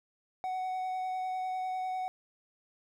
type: tone with vibrato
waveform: triangle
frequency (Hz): 745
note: F#5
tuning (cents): +12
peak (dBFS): -30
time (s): 0.44-2.08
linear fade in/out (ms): 0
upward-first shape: triangle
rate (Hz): 10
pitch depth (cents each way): 12
effects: none